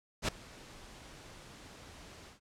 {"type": "noise with ADSR envelope", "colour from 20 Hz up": "pink", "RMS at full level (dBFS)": -29, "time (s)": [0.22, 2.4], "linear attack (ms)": 63, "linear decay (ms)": 6, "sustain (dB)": -23, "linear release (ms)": 120, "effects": ["low-pass 8000 Hz 12 dB/octave"]}